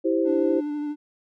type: chord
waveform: sine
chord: C major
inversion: first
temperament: equal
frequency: 329.6 / 392 / 523.3 Hz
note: E4 / G4 / C5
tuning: 0 / 0 / 0 cents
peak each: -22 / -25 / -25 dBFS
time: 0.04-0.61 s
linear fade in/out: 20 ms
type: tone with vibrato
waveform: triangle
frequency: 295.6 Hz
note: D4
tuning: 11 cents sharp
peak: -24 dBFS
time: 0.24-0.96 s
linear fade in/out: 50 ms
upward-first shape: sine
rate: 12 Hz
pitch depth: 18 cents each way
effects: none